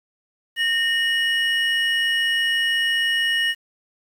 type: tone pair together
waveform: triangle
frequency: 1837.2 / 2911 Hz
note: A#6 / F#7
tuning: -26 / -29 cents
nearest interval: minor sixth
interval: 797 cents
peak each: -19 / -20 dBFS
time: 0.56-3.55 s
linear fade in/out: 50 ms
effects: 8-bit